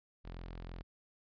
sawtooth tone, 43.03 Hz, F1, 25 cents flat, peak -40 dBFS, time 0.24-0.83 s, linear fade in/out 20 ms, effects resampled to 11025 Hz

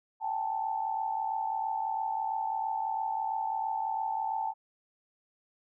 sine tone cluster, 773 / 816 / 882 Hz, G5 / G#5 / A5, -24 / -31 / +4 cents, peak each -36 / -38 / -31 dBFS, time 0.2-4.54 s, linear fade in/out 50 ms, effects none

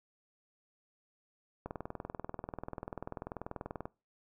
click train, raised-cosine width 1 ms, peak -25 dBFS, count 46, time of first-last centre 1.66-3.855 s, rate 20.5 Hz, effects noise-tail reverb RT60 0.3 s tail -23 dB re dry

